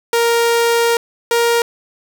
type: tone pair in turn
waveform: sawtooth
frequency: 467 / 469 Hz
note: A#4 / A#4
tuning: +3 / +11 cents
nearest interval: unison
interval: 8 cents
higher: second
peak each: -8 dBFS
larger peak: neither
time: 0.13-0.97 / 1.31-1.62 s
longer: first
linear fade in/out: 2 ms
effects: none